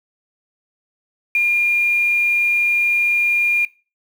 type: tone with quantisation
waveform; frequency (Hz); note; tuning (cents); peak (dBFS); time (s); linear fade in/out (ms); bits
sine; 2411; D7; +45; -13; 1.35-3.65; 2; 6
effects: noise-tail reverb RT60 0.3 s tail -20 dB re dry